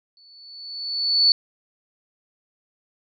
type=tone with exponential growth; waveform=sine; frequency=4459 Hz; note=C#8; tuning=9 cents sharp; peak=-11 dBFS; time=0.17-1.32 s; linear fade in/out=1 ms; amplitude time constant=250 ms; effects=none

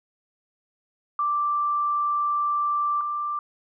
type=tone pair in turn; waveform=sine; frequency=1174.7 / 1180.5 Hz; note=D6 / D6; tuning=0 / +9 cents; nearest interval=unison; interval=9 cents; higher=second; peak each=-21 / -25 dBFS; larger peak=first; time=1.19-3.01 / 3.01-3.39 s; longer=first; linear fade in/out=2 ms; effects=none

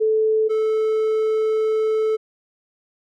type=tone pair in turn; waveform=sine / triangle; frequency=436.8 / 436.8 Hz; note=A4 / A4; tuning=-13 / -13 cents; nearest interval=unison; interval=0 cents; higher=neither; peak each=-15 dBFS; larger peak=neither; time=0-0.49 / 0.49-2.17 s; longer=second; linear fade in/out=20 ms; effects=none

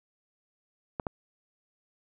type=clicks; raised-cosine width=1 ms; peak=-17 dBFS; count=2; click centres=0.998 / 1.068 s; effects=none

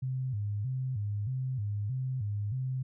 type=tone with vibrato; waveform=sine; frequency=115.7 Hz; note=A#2; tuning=13 cents flat; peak=-30 dBFS; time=0.02-2.83 s; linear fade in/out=10 ms; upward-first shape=square; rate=1.6 Hz; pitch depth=200 cents each way; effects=none

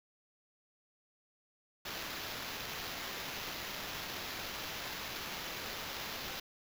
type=noise with sample-and-hold; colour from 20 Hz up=violet; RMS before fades=-42 dBFS; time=1.85-6.4 s; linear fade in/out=5 ms; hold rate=8820 Hz; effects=none

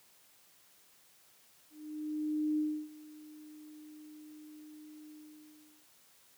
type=tone with ADSR envelope; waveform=sine; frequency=304.6 Hz; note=D#4; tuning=37 cents flat; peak=-28 dBFS; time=1.7-5.88 s; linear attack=880 ms; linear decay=300 ms; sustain=-21 dB; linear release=770 ms; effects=white hiss -64 dBFS RMS until 6.37 s + high-pass 80 Hz 12 dB/octave

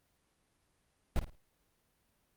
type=noise with echo; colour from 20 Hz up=brown; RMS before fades=-27 dBFS; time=1.16-1.19 s; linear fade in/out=0 ms; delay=53 ms; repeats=3; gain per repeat=-11 dB; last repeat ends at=1.349 s; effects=pink hiss -75 dBFS RMS until 2.36 s + Opus 32 kbps

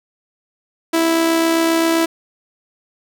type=tone with amplitude modulation; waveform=sawtooth; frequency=329.4 Hz; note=E4; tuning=1 cent flat; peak=-8 dBFS; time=0.93-2.06 s; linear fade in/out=10 ms; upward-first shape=sine; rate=67.6 Hz; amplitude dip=35%; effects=none

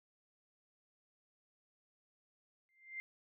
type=tone with exponential growth; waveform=sine; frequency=2093 Hz; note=C7; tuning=in tune; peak=-38 dBFS; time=2.69-3 s; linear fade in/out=0 ms; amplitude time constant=66 ms; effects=none

